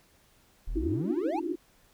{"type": "exponential sweep", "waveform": "triangle", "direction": "up", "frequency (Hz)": [31.8, 932.3], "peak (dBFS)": -28, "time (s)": [0.67, 1.4], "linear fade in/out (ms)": 10}
{"type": "band-pass noise", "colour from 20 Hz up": "pink", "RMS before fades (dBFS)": -32, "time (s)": [0.75, 1.56], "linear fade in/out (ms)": 10, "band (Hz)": [300, 360], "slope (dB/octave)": 96}
{"effects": ["pink hiss -63 dBFS RMS until 1.93 s"]}